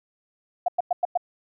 sine tone bursts, 710 Hz, F5, 28 cents sharp, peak -18 dBFS, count 5, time 0.66-1.175 s, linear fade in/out 5 ms, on 23 ms, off 100 ms, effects none

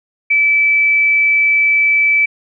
sine tone, 2310 Hz, D7, 29 cents flat, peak -9 dBFS, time 0.3-2.26 s, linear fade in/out 10 ms, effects none

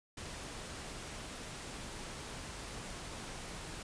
pink noise, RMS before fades -45 dBFS, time 0.17-3.83 s, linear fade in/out 5 ms, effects resampled to 22050 Hz

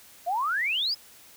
sine exponential sweep, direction up, 659.3 to 5200 Hz, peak -24 dBFS, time 0.26-0.95 s, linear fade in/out 20 ms, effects white hiss -52 dBFS RMS until 1.36 s

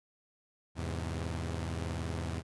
sawtooth chord, E augmented, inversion none, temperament equal with one note detuned, 82.41 / 103.83 / 129.01 Hz, E2 / G#2 / B#2, 0 / 0 / -24 cents, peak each -32 / -37 / -38 dBFS, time 0.75-2.43 s, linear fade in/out 50 ms, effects resampled to 24000 Hz

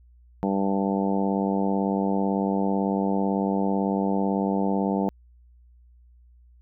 harmonic tone, 98 Hz, G2, in tune, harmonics 2 / 3 / 4 / 5 / 6 / 7 / 8 / 9, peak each -24 / -29 / -32 / -31 / -36 / -33 / -35 / -33 dBFS, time 0.43-5.09 s, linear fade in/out 0 ms, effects added 60 Hz sine -51 dBFS peak until 6.61 s

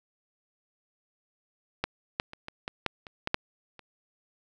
clicks, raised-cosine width 0.3 ms, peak -11 / -10 / -26 / -22 / -17 / -10 / -27 / -13 / -7 / -30 dBFS, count 10, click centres 1.84 / 2.199 / 2.334 / 2.484 / 2.679 / 2.863 / 3.068 / 3.274 / 3.344 / 3.793 s, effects none

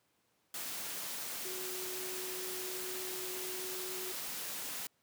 sine tone in noise, 370 Hz, F#4, in tune, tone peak -44 dBFS, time 1.45-4.12 s, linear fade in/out 2 ms, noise white, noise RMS -41 dBFS, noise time 0.54-4.87 s, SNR -6 dB, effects pink hiss -75 dBFS RMS until 5.02 s + high-pass 150 Hz 12 dB/octave

